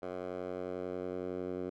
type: tone with band-pass filter sweep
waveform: 10% pulse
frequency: 91 Hz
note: F#2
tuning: 28 cents flat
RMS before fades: -39 dBFS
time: 0.02-1.7 s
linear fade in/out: 10 ms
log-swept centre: 650 to 370 Hz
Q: 1.4
effects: none